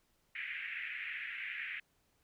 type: band-pass noise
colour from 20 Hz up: white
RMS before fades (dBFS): -42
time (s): 0.35-1.8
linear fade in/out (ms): 5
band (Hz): 1700 to 2500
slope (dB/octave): 48
effects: pink hiss -75 dBFS RMS until 2.23 s